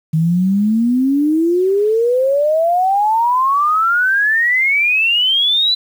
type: exponential sweep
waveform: sine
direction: up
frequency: 155.56 to 4028 Hz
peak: -11 dBFS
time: 0.13-5.75 s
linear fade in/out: 10 ms
effects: 7-bit